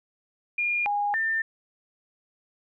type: tone with pitch steps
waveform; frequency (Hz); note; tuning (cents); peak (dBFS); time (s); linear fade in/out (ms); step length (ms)
sine; 2418 / 820 / 1795; D7 / G#5 / A6; +50 / -22 / +34; -23; 0.58-1.42; 5; 280
effects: none